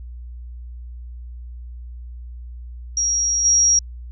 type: tone with level steps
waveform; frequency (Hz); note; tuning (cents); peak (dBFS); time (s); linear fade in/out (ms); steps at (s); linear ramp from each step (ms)
sine; 5660; F8; +22; -17 / -12; 2.97-3.79; 2; 3.44; 20
effects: added 60 Hz sine -32 dBFS peak until 4.11 s